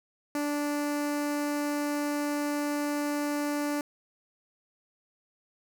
sawtooth tone with notch filter, 292.2 Hz, D4, 9 cents flat, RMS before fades -30 dBFS, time 0.35-3.81 s, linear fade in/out 2 ms, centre 3400 Hz, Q 1.8, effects none

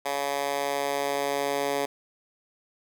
10% pulse tone with high-pass filter sweep, 141 Hz, C#3, 30 cents sharp, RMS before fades -28 dBFS, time 0.05-1.86 s, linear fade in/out 10 ms, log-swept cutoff 640 to 410 Hz, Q 1.2, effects none

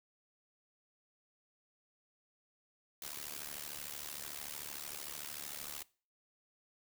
white noise with amplitude modulation, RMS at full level -41 dBFS, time 3.02-5.83 s, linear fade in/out 2 ms, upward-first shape sine, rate 73.3 Hz, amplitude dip 90%, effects noise-tail reverb RT60 0.4 s tail -22 dB re dry

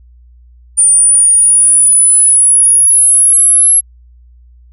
sine exponential sweep, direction up, 9250 to 11100 Hz, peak -4 dBFS, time 0.77-3.81 s, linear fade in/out 20 ms, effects added 60 Hz sine -38 dBFS peak until 4.72 s

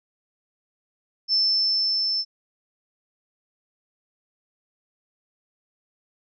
sine tone with level ramp, 5300 Hz, E8, 9 cents sharp, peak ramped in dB -17 to -22 dBFS, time 1.28-2.25 s, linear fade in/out 50 ms, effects none

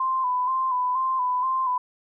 sine tone with vibrato, 1022 Hz, C6, 41 cents flat, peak -21 dBFS, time 0-1.78 s, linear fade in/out 5 ms, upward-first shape square, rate 2.1 Hz, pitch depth 40 cents each way, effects none

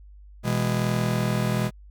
45% pulse chord, E major, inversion second, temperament just, 123.61 / 164.81 / 206 Hz, B2 / E3 / G#3, +2 / 0 / -14 cents, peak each -25 / -29 / -27 dBFS, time 0.43-1.71 s, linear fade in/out 50 ms, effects added 50 Hz sine -44 dBFS peak until 1.9 s

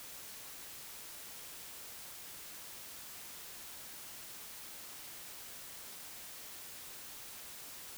silence, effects white hiss -49 dBFS RMS until 7.97 s

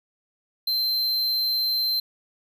square tone, 4112 Hz, C8, 31 cents flat, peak -22 dBFS, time 0.67-2 s, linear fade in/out 5 ms, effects none

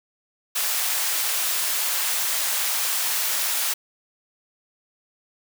white high-pass noise, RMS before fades -24 dBFS, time 0.55-3.74 s, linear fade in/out 10 ms, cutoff 750 Hz, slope 12 dB/octave, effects none

